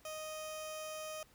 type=tone with notch filter; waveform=15% pulse; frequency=622.3 Hz; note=D#5; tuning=in tune; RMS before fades=-44 dBFS; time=0.05-1.23 s; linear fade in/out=2 ms; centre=1700 Hz; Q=1.1; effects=pink hiss -66 dBFS RMS until 1.34 s